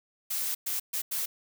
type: noise bursts at uneven times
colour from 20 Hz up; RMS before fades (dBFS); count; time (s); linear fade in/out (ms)
blue; -31; 4; 0.3-0.55 / 0.66-0.8 / 0.93-1.02 / 1.11-1.26; 10
effects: none